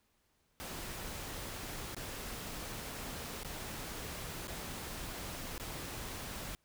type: noise with dropouts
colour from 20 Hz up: pink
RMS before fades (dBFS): -43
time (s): 0.6-6.55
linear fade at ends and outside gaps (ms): 0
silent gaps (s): 1.947-1.966 / 3.433-3.447 / 4.472-4.48 / 5.58-5.598
effects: pink hiss -75 dBFS RMS until 6.64 s